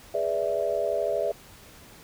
sine chord, E dominant seventh, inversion first, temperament equal, 415.3 / 493.9 / 587.3 / 659.3 Hz, G#4 / B4 / D5 / E5, 0 / 0 / 0 / 0 cents, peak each -31 / -32 / -28 / -28 dBFS, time 0.14-1.32 s, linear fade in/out 5 ms, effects pink hiss -50 dBFS RMS until 2.03 s

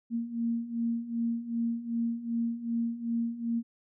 sine beating tone pair, 230.8 / 233.4 Hz, A#3 / A#3, -17 / +2 cents, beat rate 2.6 Hz, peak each -34 / -30 dBFS, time 0.1-3.63 s, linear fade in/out 50 ms, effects none

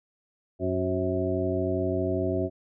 harmonic tone with a mistuned harmonic, 92.5 Hz, F#2, in tune, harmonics 1 / 2 / 3 / 4 / 6 / 7, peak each -31 / -35 / -31 / -29 / -35 / -31 dBFS, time 0.59-2.5 s, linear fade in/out 50 ms, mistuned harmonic 6, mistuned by -53 cents, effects none

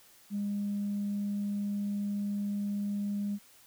sine tone, 203.3 Hz, G#3, 37 cents flat, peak -29 dBFS, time 0.3-3.39 s, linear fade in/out 50 ms, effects tanh soft clip ceiling -26 dBFS + white hiss -59 dBFS RMS until 3.66 s

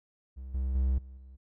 triangle tone with level steps, 65.2 Hz, C2, 5 cents flat, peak -37 / -26 / -22 / -42 / -45 dBFS, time 0.36-1.37 s, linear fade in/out 20 ms, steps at 0.54 / 0.75 / 0.98 / 1.17 s, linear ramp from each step 5 ms, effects none

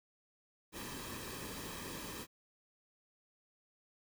pink noise with comb filter, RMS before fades -45 dBFS, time 0.72-2.27 s, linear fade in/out 50 ms, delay 1.4 ms, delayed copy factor -0.6, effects none

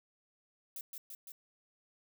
violet noise with echo, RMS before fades -43 dBFS, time 0.76-0.81 s, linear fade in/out 2 ms, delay 170 ms, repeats 3, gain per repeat -2 dB, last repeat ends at 1.32 s, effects none

